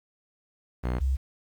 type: tone pair in turn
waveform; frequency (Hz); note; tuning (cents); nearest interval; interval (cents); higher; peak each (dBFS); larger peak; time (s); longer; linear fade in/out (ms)
sawtooth / sine; 61.74 / 66.33; B1 / C2; 0 / +24; minor second; 124; second; -22; neither; 0.83-1 / 1-1.17; neither; 20
effects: low-pass 2000 Hz 12 dB/octave + 9-bit